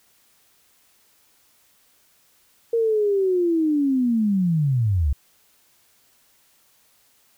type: linear sweep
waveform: sine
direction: down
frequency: 467.3 to 64 Hz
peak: -17 dBFS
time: 2.73-5.13 s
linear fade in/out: 5 ms
effects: white hiss -60 dBFS RMS until 7.37 s